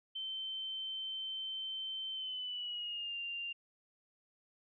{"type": "tone with pitch glide", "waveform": "sine", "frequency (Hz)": [3094, 2788], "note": ["G7", "F7"], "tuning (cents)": [-23, -4], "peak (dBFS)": -38, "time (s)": [0.15, 3.53], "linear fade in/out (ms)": 10, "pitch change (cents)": -181, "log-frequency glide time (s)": [2.13, 3.17], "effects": []}